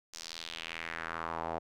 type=tone with band-pass filter sweep; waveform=sawtooth; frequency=82.41 Hz; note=E2; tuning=in tune; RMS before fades=-40 dBFS; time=0.13-1.59 s; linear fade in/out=10 ms; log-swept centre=6000 to 700 Hz; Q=2.4; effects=none